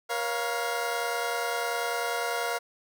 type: chord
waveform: 20% pulse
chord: Bb minor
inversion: none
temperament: equal with one note detuned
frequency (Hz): 475.7 / 554.4 / 698.5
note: Bb4 / Db5 / F5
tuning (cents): +35 / 0 / 0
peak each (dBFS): -27 / -31 / -26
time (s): 0.09-2.59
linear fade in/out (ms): 20
effects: none